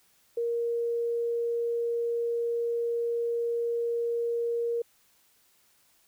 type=tone; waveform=sine; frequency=469 Hz; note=A#4; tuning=11 cents sharp; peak=-26 dBFS; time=0.37-4.82 s; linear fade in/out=5 ms; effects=white hiss -65 dBFS RMS until 6.07 s